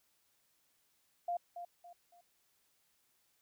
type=tone with echo; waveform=sine; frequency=698.5 Hz; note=F5; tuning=in tune; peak=-33 dBFS; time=1.28-1.37 s; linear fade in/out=5 ms; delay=280 ms; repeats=3; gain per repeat=-9 dB; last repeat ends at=2.21 s; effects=white hiss -75 dBFS RMS until 3.41 s